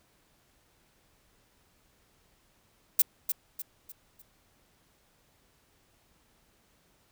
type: noise with echo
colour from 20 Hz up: violet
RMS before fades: -20 dBFS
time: 2.99-3.02 s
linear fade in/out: 5 ms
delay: 300 ms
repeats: 4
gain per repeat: -8 dB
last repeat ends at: 4.22 s
effects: pink hiss -67 dBFS RMS until 7.11 s